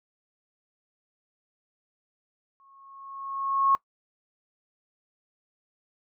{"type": "tone with exponential growth", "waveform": "sine", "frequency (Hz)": 1093, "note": "C#6", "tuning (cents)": -25, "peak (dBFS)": -17, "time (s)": [2.6, 3.75], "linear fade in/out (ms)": 0, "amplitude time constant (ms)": 250, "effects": ["noise-tail reverb RT60 0.1 s tail -21 dB re dry"]}